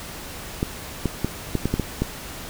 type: clicks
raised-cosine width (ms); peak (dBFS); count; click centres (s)
3; -8; 8; 0.629 / 1.057 / 1.246 / 1.553 / 1.656 / 1.74 / 1.797 / 2.02
effects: pink hiss -36 dBFS RMS until 2.49 s